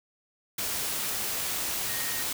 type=tone in noise; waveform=sine; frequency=1864.7 Hz; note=A#6; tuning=in tune; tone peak=-39 dBFS; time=1.89-2.23 s; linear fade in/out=5 ms; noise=white; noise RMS=-31 dBFS; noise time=0.58-2.33 s; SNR=-11 dB; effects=none